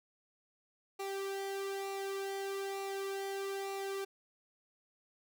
sawtooth tone with flanger, 392 Hz, G4, in tune, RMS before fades -39 dBFS, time 0.99-4.05 s, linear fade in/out 10 ms, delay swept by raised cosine 0.6 to 1.8 ms, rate 1.1 Hz, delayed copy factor -0.65, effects none

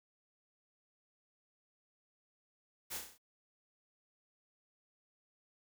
white noise with echo, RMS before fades -42 dBFS, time 2.9-2.99 s, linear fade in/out 20 ms, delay 32 ms, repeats 6, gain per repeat -4 dB, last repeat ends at 3.182 s, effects none

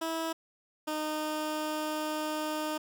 15% pulse tone pair in turn, 325.6 / 307.3 Hz, E4 / D#4, -21 / -21 cents, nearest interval minor second, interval 100 cents, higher first, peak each -25 dBFS, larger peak neither, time 0.01-0.33 / 0.87-2.78 s, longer second, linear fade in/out 10 ms, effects none

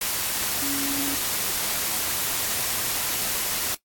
sine tone in noise, 279.4 Hz, C#4, 14 cents sharp, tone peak -28 dBFS, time 0.62-1.15 s, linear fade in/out 5 ms, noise white, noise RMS -26 dBFS, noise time 0.01-3.75 s, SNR -5 dB, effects noise-tail reverb RT60 0.1 s tail -17 dB re dry + AAC 64 kbps

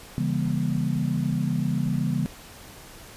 sine chord, C# diminished seventh, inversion none, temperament just, 138.59 / 166.31 / 199.57 / 239.5 Hz, C#3 / E3 / G3 / Bb3, 0 / +16 / +31 / +47 cents, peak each -27 / -27 / -29 / -29 dBFS, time 0.18-2.26 s, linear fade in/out 0 ms, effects pink hiss -45 dBFS RMS until 3.16 s + resampled to 32000 Hz

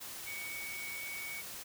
sine tone in noise, 2243 Hz, C#7, 20 cents sharp, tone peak -41 dBFS, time 0.26-1.42 s, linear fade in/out 20 ms, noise white, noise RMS -45 dBFS, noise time 0-1.64 s, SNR +1 dB, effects none

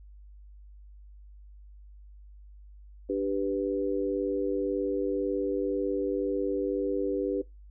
sine chord, G major, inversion second, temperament equal, 293.7 / 392 / 493.9 Hz, D4 / G4 / B4, 0 / 0 / 0 cents, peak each -31 / -30 / -31 dBFS, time 3.09-7.42 s, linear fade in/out 10 ms, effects noise-tail reverb RT60 0.2 s tail -22 dB re dry + added 50 Hz sine -47 dBFS peak until 7.7 s

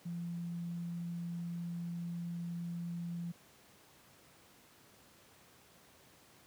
sine tone, 171.5 Hz, F3, 31 cents flat, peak -37 dBFS, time 0.05-3.32 s, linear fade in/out 10 ms, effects pink hiss -62 dBFS RMS until 6.46 s + high-pass 100 Hz 12 dB/octave

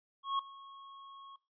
square tone with ADSR envelope, 1096 Hz, C#6, 20 cents flat, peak -30 dBFS, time 0.23-1.36 s, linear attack 160 ms, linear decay 4 ms, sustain -21 dB, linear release 4 ms, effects noise-tail reverb RT60 0.3 s tail -20 dB re dry + resampled to 11025 Hz

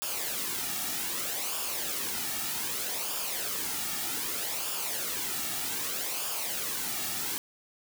white noise with flanger, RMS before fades -33 dBFS, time 0.02-7.38 s, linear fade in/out 0 ms, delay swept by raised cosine 0.49 to 1.99 ms, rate 0.64 Hz, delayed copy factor -0.6, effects none

